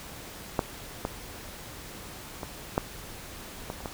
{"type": "clicks", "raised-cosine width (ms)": 1, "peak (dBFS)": [-9, -14, -20, -9, -19, -28, -19], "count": 7, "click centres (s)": [0.592, 1.051, 2.432, 2.779, 3.701, 3.805, 3.858], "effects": ["pink hiss -43 dBFS RMS until 3.93 s"]}